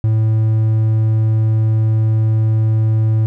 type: tone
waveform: triangle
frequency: 110 Hz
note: A2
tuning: in tune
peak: -9 dBFS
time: 0.04-3.26 s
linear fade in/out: 0 ms
effects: none